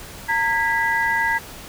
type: tone cluster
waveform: sine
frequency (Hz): 914 / 1640 / 1968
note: A#5 / G#6 / B6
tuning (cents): -34 / -22 / -7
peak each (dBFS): -22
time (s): 0.28-1.39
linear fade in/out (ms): 20
effects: pink hiss -38 dBFS RMS until 1.68 s